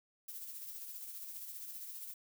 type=noise with tremolo; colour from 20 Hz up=violet; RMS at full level=-45 dBFS; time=0.28-2.14 s; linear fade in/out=5 ms; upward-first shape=sine; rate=15 Hz; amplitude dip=40%; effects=none